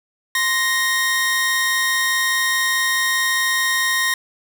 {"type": "tone pair together", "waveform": "sawtooth", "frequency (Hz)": [1046.5, 1864.7], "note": ["C6", "A#6"], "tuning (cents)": [0, 0], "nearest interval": "minor seventh", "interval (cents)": 1000, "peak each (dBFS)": [-21, -14], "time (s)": [0.35, 4.14], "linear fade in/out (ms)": 2, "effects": []}